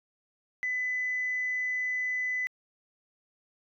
sine tone, 2004 Hz, B6, 25 cents sharp, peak -27 dBFS, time 0.63-2.47 s, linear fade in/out 0 ms, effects tanh soft clip ceiling -23 dBFS

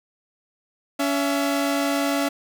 sawtooth tone pair together, 281.7 / 670 Hz, C#4 / E5, +28 / +28 cents, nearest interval octave + minor third, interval 1500 cents, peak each -18 / -22 dBFS, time 0.99-2.29 s, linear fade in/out 10 ms, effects none

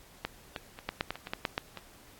clicks, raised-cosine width 0.3 ms, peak -15 / -20 / -28 / -15 / -12 / -16 / -26 / -23 / -15 / -12 / -13 / -24 dBFS, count 12, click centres 0.25 / 0.562 / 0.789 / 0.89 / 1.009 / 1.106 / 1.156 / 1.271 / 1.335 / 1.452 / 1.579 / 1.773 s, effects pink hiss -56 dBFS RMS until 2.19 s + AAC 64 kbps

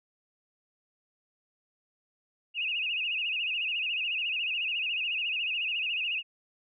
sine tone with vibrato, 2682 Hz, E7, 29 cents sharp, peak -28 dBFS, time 2.54-6.23 s, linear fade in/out 50 ms, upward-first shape sine, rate 14 Hz, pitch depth 130 cents each way, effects none

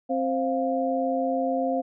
sine tone cluster, 264.2 / 526 / 699 Hz, C4 / C5 / F5, +17 / +9 / +1 cents, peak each -27 dBFS, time 0.09-1.82 s, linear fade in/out 20 ms, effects none

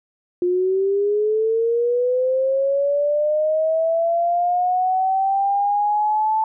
sine linear sweep, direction up, 352.5 to 880 Hz, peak -16 dBFS, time 0.42-6.44 s, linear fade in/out 2 ms, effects none

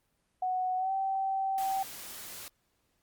sine tone with pitch glide, 740 to 773.2 Hz, F#5 to G5, 0 to -24 cents, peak -28 dBFS, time 0.42-1.83 s, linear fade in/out 5 ms, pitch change +76 cents, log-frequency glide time 0.77-0.92 s
white noise, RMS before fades -44 dBFS, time 1.58-2.48 s, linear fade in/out 0 ms
effects pink hiss -75 dBFS RMS until 3.02 s + Opus 32 kbps

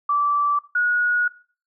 sine tone pair in turn, 1162 / 1453.1 Hz, D6 / F#6, -19 / -32 cents, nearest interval major third, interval 387 cents, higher second, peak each -17 dBFS, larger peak neither, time 0.09-0.59 / 0.75-1.28 s, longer second, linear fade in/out 5 ms, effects noise-tail reverb RT60 0.4 s tail -19 dB re dry

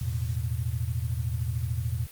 sine chord, E suspended fourth, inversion none, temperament equal, 82.41 / 110 / 123.47 Hz, E2 / A2 / B2, 0 / 0 / 0 cents, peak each -31 dBFS, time 0.01-2.07 s, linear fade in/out 5 ms, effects white hiss -48 dBFS RMS until 2.11 s + Opus 48 kbps

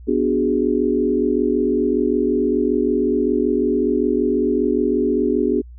sine chord, G# half-diminished seventh, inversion first, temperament equal, 246.9 / 293.7 / 370 / 415.3 Hz, B3 / D4 / F#4 / G#4, 0 / 0 / 0 / 0 cents, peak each -21 dBFS, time 0.07-5.62 s, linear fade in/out 20 ms, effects added 60 Hz sine -36 dBFS peak until 5.78 s

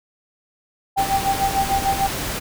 sine tone with tremolo, 784 Hz, G5, in tune, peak -15 dBFS, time 0.96-2.08 s, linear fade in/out 20 ms, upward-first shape sine, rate 6.7 Hz, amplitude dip 85%
pink noise, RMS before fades -26 dBFS, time 0.97-2.4 s, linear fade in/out 20 ms
effects none

